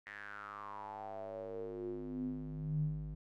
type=tone with band-pass filter sweep; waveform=square; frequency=51.2 Hz; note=G#1; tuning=24 cents flat; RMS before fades=-42 dBFS; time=0.06-3.15 s; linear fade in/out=10 ms; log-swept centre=1900 to 110 Hz; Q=7.2; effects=none